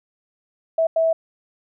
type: tone bursts at uneven times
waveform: sine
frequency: 652 Hz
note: E5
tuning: 19 cents flat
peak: -15 dBFS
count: 2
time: 0.78-0.87 / 0.96-1.13 s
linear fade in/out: 5 ms
effects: none